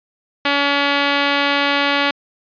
5% pulse tone, 283.6 Hz, C#4, 40 cents sharp, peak -3 dBFS, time 0.45-2.11 s, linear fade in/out 5 ms, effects resampled to 11025 Hz

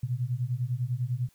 sine beating tone pair, 119 / 129 Hz, A#2 / C3, +36 / -24 cents, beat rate 10 Hz, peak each -30 dBFS, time 0.03-1.29 s, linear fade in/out 5 ms, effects white hiss -65 dBFS RMS until 1.34 s

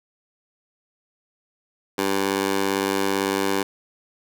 15% pulse tone with high-pass filter, 97.8 Hz, G2, 4 cents flat, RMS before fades -23 dBFS, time 1.98-3.63 s, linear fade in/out 5 ms, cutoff 380 Hz, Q 1, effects none

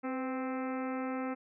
harmonic tone with a mistuned harmonic, 261.4 Hz, C4, 1 cent flat, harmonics 1 / 2 / 3 / 4 / 5 / 6 / 7 / 8 / 9 / 10, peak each -35 / -40 / -43 / -48 / -44 / -52 / -53 / -50 / -55 / -56 dBFS, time 0.03-1.35 s, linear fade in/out 20 ms, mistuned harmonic 2, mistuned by -41 cents, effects none

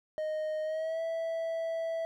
triangle tone with pitch glide, 620 to 656.9 Hz, D#5 to E5, -6 to -6 cents, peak -29 dBFS, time 0.18-2.05 s, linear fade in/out 0 ms, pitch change +100 cents, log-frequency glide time 0.63-1.02 s, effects none

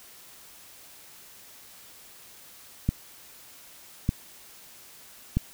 clicks, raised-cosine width 5 ms, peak -10 dBFS, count 3, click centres 2.89 / 4.091 / 5.37 s, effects white hiss -50 dBFS RMS until 5.53 s

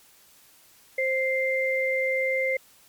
sine tone pair together, 525.1 / 2093 Hz, C5 / C7, +6 / 0 cents, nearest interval 2 octaves, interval 2394 cents, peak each -25 dBFS, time 0.98-2.57 s, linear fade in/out 5 ms, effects white hiss -56 dBFS RMS until 2.88 s + MP3 96 kbps

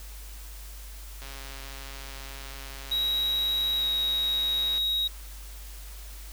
click train, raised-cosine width 0.2 ms, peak -25 dBFS, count 485, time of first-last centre 1.22-4.779 s, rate 136 Hz
triangle tone with pitch glide, 3833 to 3804 Hz, A#7 to A#7, +47 to +34 cents, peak -23 dBFS, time 2.91-5.08 s, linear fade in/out 10 ms, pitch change -13 cents, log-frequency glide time 3.79-3.85 s
effects added 50 Hz sine -40 dBFS peak until 6.32 s + white hiss -48 dBFS RMS until 6.32 s

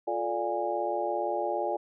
harmonic tone with a mistuned harmonic, 117.4 Hz, A#2, 13 cents sharp, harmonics 3 / 4 / 5 / 6 / 7, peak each -34 / -36 / -32 / -36 / -32 dBFS, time 0.07-1.77 s, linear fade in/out 10 ms, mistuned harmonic 4, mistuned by -120 cents, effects none

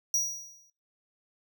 square tone with exponential decay, 5780 Hz, F#8, 41 cents flat, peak -22 dBFS, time 0.14-0.7 s, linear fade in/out 2 ms, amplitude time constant 120 ms, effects noise-tail reverb RT60 0.3 s tail -22 dB re dry

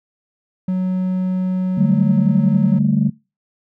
triangle tone, 185 Hz, F#3, in tune, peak -14 dBFS, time 0.68-2.79 s, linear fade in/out 5 ms
sine chord, D suspended fourth, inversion none, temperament equal, 146.83 / 196 / 220 Hz, D3 / G3 / A3, 0 / 0 / 0 cents, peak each -17 dBFS, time 1.77-3.1 s, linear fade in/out 10 ms
effects noise-tail reverb RT60 0.3 s tail -25 dB re dry + tanh soft clip ceiling -4 dBFS

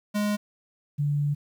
square / sine tone pair in turn, 207.7 / 145.31 Hz, G#3 / D3, 0 / -18 cents, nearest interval tritone, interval 618 cents, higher first, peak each -24 / -22 dBFS, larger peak second, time 0.14-0.37 / 0.98-1.35 s, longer second, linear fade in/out 20 ms, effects 10-bit

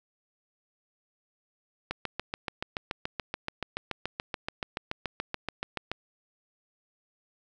click train, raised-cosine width 0.3 ms, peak -15 dBFS, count 29, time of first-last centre 1.91-5.916 s, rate 6.99 Hz, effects none

